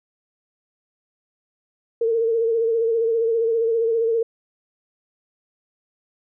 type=tone with vibrato; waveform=sine; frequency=456.3 Hz; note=A#4; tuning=37 cents flat; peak=-17 dBFS; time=2.01-4.23 s; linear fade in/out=5 ms; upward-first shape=sine; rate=15 Hz; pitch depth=44 cents each way; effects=none